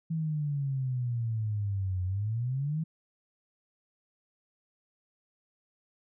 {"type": "exponential two-way sweep", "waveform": "sine", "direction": "down then up", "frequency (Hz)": [164.1, 90.2, 164.1], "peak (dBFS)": -28, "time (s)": [0.1, 2.84], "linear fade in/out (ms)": 10, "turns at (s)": 2.04, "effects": []}